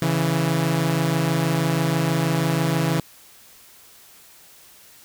sawtooth tone pair together, 138.59 / 164.81 Hz, C#3 / E3, 0 / 0 cents, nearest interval minor third, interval 300 cents, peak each -19 / -17 dBFS, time 0.02-3 s, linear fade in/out 2 ms, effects white hiss -49 dBFS RMS until 5.04 s

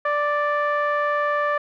sawtooth tone with low-pass filter, 587.3 Hz, D5, in tune, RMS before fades -22 dBFS, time 0.05-1.58 s, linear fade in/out 5 ms, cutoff 1500 Hz, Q 7.1, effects none

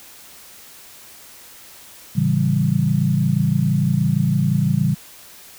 sine chord, A dominant seventh, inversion none, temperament equal with one note detuned, 110.83 / 138.59 / 164.81 / 196 Hz, A2 / C#3 / E3 / G3, +13 / 0 / 0 / 0 cents, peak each -24 / -19 / -20 / -21 dBFS, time 2.15-4.95 s, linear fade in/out 20 ms, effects white hiss -43 dBFS RMS until 5.58 s

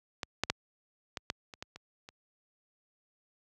clicks, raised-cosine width 0.2 ms, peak -16 / -10 / -10 / -18 / -14 / -28 / -22 / -28 / -30 dBFS, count 9, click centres 0.232 / 0.436 / 0.5 / 1.172 / 1.301 / 1.538 / 1.625 / 1.76 / 2.089 s, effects high-pass 60 Hz 12 dB/octave

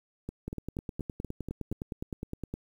two click trains, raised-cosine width 3 ms, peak -22 / -23 dBFS, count 21 / 7, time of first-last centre 0.48-2.54 / 0.29-1.725 s, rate 9.71 / 4.18 Hz, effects 9-bit

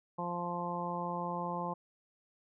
harmonic tone, 174.61 Hz, F3, in tune, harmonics 1 / 2 / 3 / 4 / 5 / 6, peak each -40 / -45 / -42 / -44 / -39 / -40 dBFS, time 0.18-1.74 s, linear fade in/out 10 ms, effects none

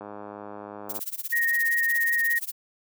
click train, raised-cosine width 1 ms, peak -24 dBFS, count 102, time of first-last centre 0.01-0.991 s, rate 103 Hz
violet noise with tremolo, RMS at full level -30 dBFS, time 0.89-2.52 s, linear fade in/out 10 ms, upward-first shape sine, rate 17 Hz, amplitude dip 95%
sine tone with vibrato, 1864.7 Hz, A#6, in tune, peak -21 dBFS, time 1.32-2.39 s, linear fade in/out 10 ms, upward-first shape sine, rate 5.2 Hz, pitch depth 13 cents each way
effects high-pass 200 Hz 12 dB/octave

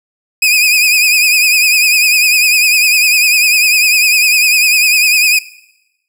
sawtooth tone with vibrato, 2489 Hz, D#7, in tune, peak -4 dBFS, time 0.42-5.39 s, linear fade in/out 5 ms, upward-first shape triangle, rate 10 Hz, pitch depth 80 cents each way, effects noise-tail reverb RT60 0.9 s tail -19 dB re dry

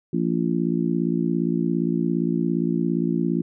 harmonic tone, 57.4 Hz, A#1, 26 cents flat, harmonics 3 / 4 / 5 / 6, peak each -24 / -25 / -26 / -27 dBFS, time 0.13-3.42 s, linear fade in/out 5 ms, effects none

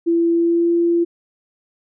sine tone with pitch glide, 336.8 to 341.1 Hz, E4 to F4, +37 to -41 cents, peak -13 dBFS, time 0.06-1.05 s, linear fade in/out 20 ms, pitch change +22 cents, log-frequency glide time 0.32-0.72 s, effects none

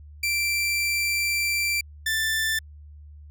sawtooth tone pair in turn, 2349 / 1768.8 Hz, D7 / A6, 0 / +9 cents, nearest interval perfect fourth, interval 491 cents, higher first, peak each -19 dBFS, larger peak neither, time 0.23-1.81 / 2.06-2.59 s, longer first, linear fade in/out 5 ms, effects added 74 Hz sine -42 dBFS peak until 3.3 s

